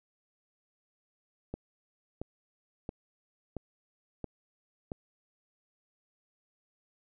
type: click train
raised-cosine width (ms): 2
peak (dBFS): -23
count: 6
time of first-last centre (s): 1.54-4.918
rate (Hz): 1.48
effects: none

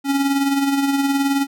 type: tone with tremolo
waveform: square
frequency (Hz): 277.2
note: C#4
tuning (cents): 0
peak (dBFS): -15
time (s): 0.04-1.47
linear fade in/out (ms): 50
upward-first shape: sine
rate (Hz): 19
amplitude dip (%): 45
effects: none

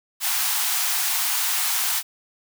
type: high-pass noise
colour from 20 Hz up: white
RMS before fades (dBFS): -23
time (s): 0.2-2.03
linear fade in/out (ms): 50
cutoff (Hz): 710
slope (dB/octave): 96
effects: none

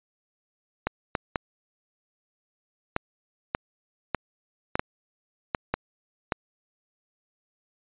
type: clicks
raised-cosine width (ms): 0.5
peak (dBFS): -9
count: 11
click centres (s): 0.87 / 1.152 / 1.358 / 2.964 / 3.549 / 4.147 / 4.755 / 4.795 / 5.548 / 5.74 / 6.322
effects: resampled to 8000 Hz

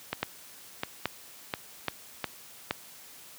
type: two click trains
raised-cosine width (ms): 0.3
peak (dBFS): -11 / -13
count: 4 / 4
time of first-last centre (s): 0.23-2.709 / 0.13-2.243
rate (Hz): 1.21 / 1.42
effects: white hiss -50 dBFS RMS until 3.38 s + high-pass 80 Hz 12 dB/octave

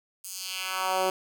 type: tone with high-pass filter sweep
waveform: 10% pulse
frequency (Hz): 187.6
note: F#3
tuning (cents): +24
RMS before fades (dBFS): -30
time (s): 0.24-1.1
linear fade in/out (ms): 2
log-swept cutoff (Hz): 8800 to 390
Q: 1.4
effects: none

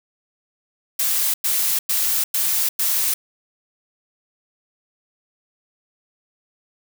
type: noise bursts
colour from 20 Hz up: blue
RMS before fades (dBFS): -20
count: 5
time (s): 0.99-3.14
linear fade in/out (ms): 5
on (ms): 350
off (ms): 100
effects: none

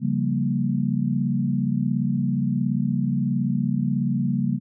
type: chord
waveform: sine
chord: G half-diminished seventh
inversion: second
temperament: equal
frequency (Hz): 138.59 / 174.61 / 196 / 233.1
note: Db3 / F3 / G3 / Bb3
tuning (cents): 0 / 0 / 0 / 0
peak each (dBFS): -25 / -29 / -25 / -25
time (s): 0-4.6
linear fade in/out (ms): 50
effects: none

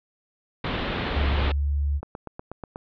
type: low-pass noise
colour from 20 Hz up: pink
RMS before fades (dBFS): -28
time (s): 0.64-1.52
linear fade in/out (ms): 5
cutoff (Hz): 3900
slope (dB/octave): 48
type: tone with pitch glide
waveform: sine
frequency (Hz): 70.5 to 71.65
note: C#2 to D2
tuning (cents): +30 to -42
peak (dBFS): -21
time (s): 1.13-2.01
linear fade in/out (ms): 50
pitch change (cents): +28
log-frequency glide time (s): 1.49-1.63
type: click train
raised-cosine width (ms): 1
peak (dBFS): -21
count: 7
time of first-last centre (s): 2.03-2.759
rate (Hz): 8.23
effects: none

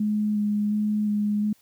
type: tone with vibrato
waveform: sine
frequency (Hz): 209.5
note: G#3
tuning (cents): +15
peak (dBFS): -21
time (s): 0-1.53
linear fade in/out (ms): 5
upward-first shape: square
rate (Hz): 1.4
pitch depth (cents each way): 12
effects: white hiss -61 dBFS RMS until 1.61 s

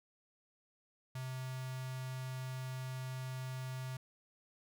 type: tone with notch filter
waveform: square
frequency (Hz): 129.5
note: C3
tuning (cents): -17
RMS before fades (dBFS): -42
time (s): 1.15-3.97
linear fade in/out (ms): 5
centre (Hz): 340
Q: 0.67
effects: none

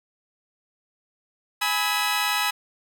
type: chord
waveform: 15% pulse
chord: E major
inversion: first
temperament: equal with one note detuned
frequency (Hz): 830.6 / 987.8 / 1284.7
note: G#5 / B5 / E6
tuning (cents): 0 / 0 / -45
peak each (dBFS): -20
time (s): 1.61-2.51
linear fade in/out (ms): 10
effects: none

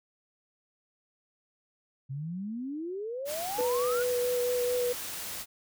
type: exponential sweep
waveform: sine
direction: up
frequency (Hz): 129.7 to 1500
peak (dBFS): -33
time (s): 2.09-4.04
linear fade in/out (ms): 20
type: noise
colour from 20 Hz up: white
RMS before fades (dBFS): -38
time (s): 3.25-5.46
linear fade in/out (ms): 50
type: tone with exponential growth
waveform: sawtooth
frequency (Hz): 293.7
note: D4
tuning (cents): 0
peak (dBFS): -30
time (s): 3.54-3.61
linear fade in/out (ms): 1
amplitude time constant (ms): 15
type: tone with vibrato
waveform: sine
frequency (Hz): 491.8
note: B4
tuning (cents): -7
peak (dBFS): -26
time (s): 3.58-4.93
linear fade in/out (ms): 10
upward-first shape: sine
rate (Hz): 4.5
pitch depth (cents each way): 14
effects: none

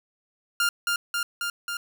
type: tone with echo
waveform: sawtooth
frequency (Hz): 1400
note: F6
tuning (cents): +4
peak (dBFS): -17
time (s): 0.6-0.69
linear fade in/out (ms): 2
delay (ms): 270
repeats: 4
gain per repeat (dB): -2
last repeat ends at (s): 1.77
effects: none

